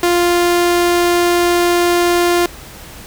sawtooth tone, 349.2 Hz, F4, in tune, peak -7 dBFS, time 0.03-2.46 s, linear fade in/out 2 ms, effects added 60 Hz sine -38 dBFS peak until 3.06 s + pink hiss -35 dBFS RMS until 3.06 s

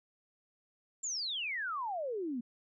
sine exponential sweep, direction down, 7459 to 226.8 Hz, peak -34 dBFS, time 1.03-2.41 s, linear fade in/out 10 ms, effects none

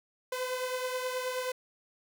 sawtooth beating tone pair, 506 / 515.4 Hz, B4 / C5, +42 / -26 cents, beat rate 9.4 Hz, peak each -29 / -35 dBFS, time 0.32-1.52 s, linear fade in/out 5 ms, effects none

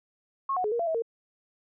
sine tone with pitch steps, 1088 / 734 / 422.2 / 471.5 / 680 / 645 / 459.5 Hz, C#6 / F#5 / G#4 / A#4 / F5 / E5 / A#4, -33 / -14 / +29 / +20 / -46 / -38 / -25 cents, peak -25 dBFS, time 0.49-1.022 s, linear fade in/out 5 ms, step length 76 ms, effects none

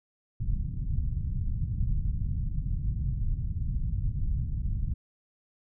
pink low-pass noise, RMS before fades -29 dBFS, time 0.4-4.94 s, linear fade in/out 5 ms, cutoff 140 Hz, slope 24 dB/octave, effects none

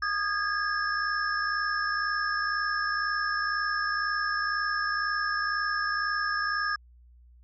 sine tone cluster, 1229 / 1638 / 1700 / 5300 Hz, D#6 / G#6 / G#6 / E8, -22 / -24 / +40 / +9 cents, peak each -30 / -29 / -36 / -37 dBFS, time 0.02-6.76 s, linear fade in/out 5 ms, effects added 60 Hz sine -52 dBFS peak until 7.43 s

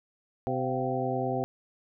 harmonic tone with a mistuned harmonic, 128.8 Hz, C3, 27 cents flat, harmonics 1 / 2 / 3 / 4 / 5 / 6, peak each -34 / -34 / -34 / -34 / -34 / -34 dBFS, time 0.47-1.44 s, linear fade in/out 0 ms, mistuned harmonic 5, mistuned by +100 cents, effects none

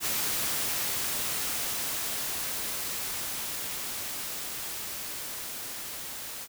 white noise with level ramp, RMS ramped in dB -29 to -39 dBFS, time 0-6.48 s, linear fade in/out 50 ms, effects none

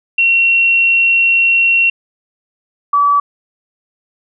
sine tone pair in turn, 2731 / 1148.2 Hz, F7 / D6, -39 / -39 cents, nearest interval octave + minor third, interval 1500 cents, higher first, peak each -8 dBFS, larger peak neither, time 0.18-1.9 / 2.93-3.2 s, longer first, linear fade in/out 5 ms, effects none

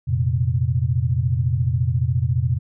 sine chord, F suspended fourth, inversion none, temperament equal, 87.31 / 116.54 / 130.81 Hz, F2 / Bb2 / C3, 0 / 0 / 0 cents, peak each -23 / -21 / -21 dBFS, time 0.07-2.59 s, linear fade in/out 20 ms, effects none

